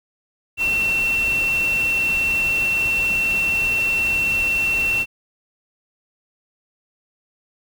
sine tone in noise, 2706 Hz, E7, 45 cents sharp, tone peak -17 dBFS, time 0.57-5.06 s, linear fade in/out 50 ms, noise pink, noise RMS -32 dBFS, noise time 0.57-5.06 s, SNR +12 dB, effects none

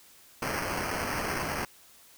white noise with sample-and-hold, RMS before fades -32 dBFS, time 0.42-1.65 s, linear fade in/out 2 ms, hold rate 3675 Hz, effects white hiss -56 dBFS RMS until 2.17 s

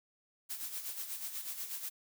blue noise with tremolo, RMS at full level -39 dBFS, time 0.49-1.9 s, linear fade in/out 20 ms, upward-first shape sine, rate 8.2 Hz, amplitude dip 60%, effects none

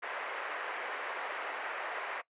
white band-pass noise, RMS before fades -39 dBFS, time 0.02-2.22 s, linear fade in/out 20 ms, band 450 to 2100 Hz, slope 24 dB/octave, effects noise-tail reverb RT60 0.1 s tail -20 dB re dry + resampled to 8000 Hz

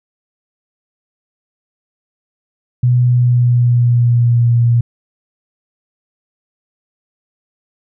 sine tone with pitch glide, 123.47 to 118.51 Hz, B2 to A#2, 0 to +29 cents, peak -8 dBFS, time 2.83-4.81 s, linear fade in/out 5 ms, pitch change -71 cents, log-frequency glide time 3.02-4.5 s, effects none

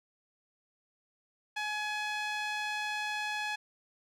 sawtooth tone with band-pass filter, 844 Hz, G#5, 28 cents sharp, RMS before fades -35 dBFS, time 1.56-3.56 s, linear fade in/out 10 ms, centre 2300 Hz, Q 1, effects none

